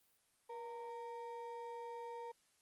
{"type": "ring-modulated tone", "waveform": "triangle", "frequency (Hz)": 698.5, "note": "F5", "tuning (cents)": 0, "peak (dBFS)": -40, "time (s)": [0.49, 2.32], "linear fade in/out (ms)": 10, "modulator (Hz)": 222, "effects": ["white hiss -75 dBFS RMS until 2.61 s", "Opus 32 kbps"]}